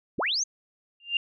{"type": "linear sweep", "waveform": "sine", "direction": "up", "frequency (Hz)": [46.25, 6645], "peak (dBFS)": -24, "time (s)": [0.18, 0.44], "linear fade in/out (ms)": 10}
{"type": "tone with exponential growth", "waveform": "sine", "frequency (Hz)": 2794, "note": "F7", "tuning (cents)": 0, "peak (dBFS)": -18, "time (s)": [1, 1.17], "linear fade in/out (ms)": 2, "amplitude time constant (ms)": 35}
{"effects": []}